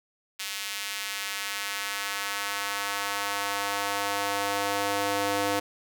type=tone with high-pass filter sweep; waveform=square; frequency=100.6 Hz; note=G2; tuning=45 cents sharp; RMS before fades=-30 dBFS; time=0.39-5.6 s; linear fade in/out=10 ms; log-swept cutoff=2700 to 450 Hz; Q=0.96; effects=none